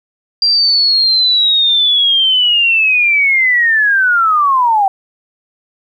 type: linear sweep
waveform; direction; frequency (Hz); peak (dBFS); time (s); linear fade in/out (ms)
sine; down; 4766 to 760; -8; 0.42-4.88; 2
effects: 8-bit